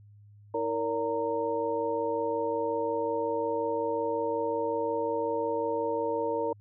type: tone cluster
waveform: sine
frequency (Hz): 320.2 / 462.5 / 568 / 924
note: D#4 / A#4 / C#5 / A#5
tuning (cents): +50 / -14 / +42 / -16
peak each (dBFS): -36 / -30 / -33 / -33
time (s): 0.54-6.53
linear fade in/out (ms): 5
effects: added 103 Hz sine -51 dBFS peak until 6.6 s

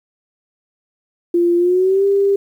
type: tone with pitch glide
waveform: sine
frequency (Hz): 346 to 397.4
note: F4 to G4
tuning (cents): -16 to +24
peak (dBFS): -11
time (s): 1.34-2.36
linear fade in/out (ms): 5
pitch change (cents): +240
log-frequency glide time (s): 1.57-2.05
effects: 8-bit

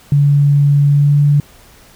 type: tone with pitch glide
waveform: sine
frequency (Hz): 143.2 to 144.95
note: D3 to D3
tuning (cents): -43 to -22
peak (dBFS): -7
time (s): 0.12-1.4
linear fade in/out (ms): 2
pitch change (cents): +21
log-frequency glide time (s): 0.87-1.19
effects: pink hiss -44 dBFS RMS until 1.95 s

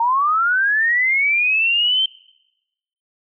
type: linear sweep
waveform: sine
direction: up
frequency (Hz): 905 to 3136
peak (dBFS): -14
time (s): 0-2.06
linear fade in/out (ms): 5
effects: noise-tail reverb RT60 1.0 s tail -25 dB re dry

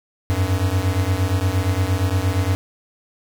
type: beating tone pair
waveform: square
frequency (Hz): 89.6 / 98.2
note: F2 / G2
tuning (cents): +45 / +4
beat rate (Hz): 8.6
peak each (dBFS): -21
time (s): 0.3-2.55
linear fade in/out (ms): 0
effects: none

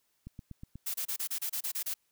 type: click train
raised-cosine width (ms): 5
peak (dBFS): -31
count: 5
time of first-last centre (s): 0.27-0.756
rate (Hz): 8.23
type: noise bursts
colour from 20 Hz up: blue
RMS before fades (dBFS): -34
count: 10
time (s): 0.86-1.941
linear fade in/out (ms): 10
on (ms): 82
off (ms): 29
effects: white hiss -75 dBFS RMS until 2.11 s

